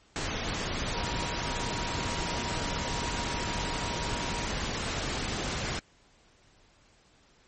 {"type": "tone in noise", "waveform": "sine", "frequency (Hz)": 951, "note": "A#5", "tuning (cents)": 34, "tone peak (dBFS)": -39, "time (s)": [0.94, 4.46], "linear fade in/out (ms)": 0, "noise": "pink", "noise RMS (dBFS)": -32, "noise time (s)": [0.16, 5.79], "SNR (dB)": -10, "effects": ["pink hiss -62 dBFS RMS until 7.47 s", "MP3 32 kbps"]}